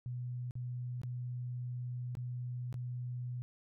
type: tone with dropouts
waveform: sine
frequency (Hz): 123.47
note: B2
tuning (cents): 0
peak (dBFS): -37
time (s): 0.06-3.42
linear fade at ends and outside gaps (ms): 0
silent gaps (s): 0.509-0.554 / 1.016-1.034 / 2.152-2.17 / 2.727-2.742
effects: none